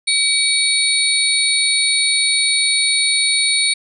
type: tone cluster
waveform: sine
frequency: 2286 / 3798 / 4389 / 9070 Hz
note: D7 / A#7 / C#8 / C#9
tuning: -47 / +32 / -18 / +39 cents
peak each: -19 dBFS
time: 0.07-3.74 s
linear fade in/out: 10 ms
effects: none